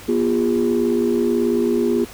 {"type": "tone cluster", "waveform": "sine", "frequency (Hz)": [242.6, 348.9, 407.2], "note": ["B3", "F4", "G#4"], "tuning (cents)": [-31, -2, -34], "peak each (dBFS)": -19, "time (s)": [0.08, 2.05], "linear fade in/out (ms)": 10, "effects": ["tanh soft clip ceiling -9 dBFS", "pink hiss -39 dBFS RMS until 2.13 s"]}